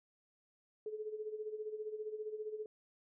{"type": "tone with tremolo", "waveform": "sine", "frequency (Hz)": 429.3, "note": "A4", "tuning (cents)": -43, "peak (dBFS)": -37, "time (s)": [0.86, 2.66], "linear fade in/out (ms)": 2, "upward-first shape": "sine", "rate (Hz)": 15, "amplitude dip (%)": 70, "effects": []}